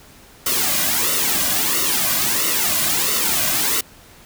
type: noise with flanger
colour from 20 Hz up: white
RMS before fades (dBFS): -19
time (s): 0.46-3.81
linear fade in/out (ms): 5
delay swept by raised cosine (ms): 1.2 to 2.3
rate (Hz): 1.5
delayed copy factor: -0.7
effects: pink hiss -46 dBFS RMS until 4.25 s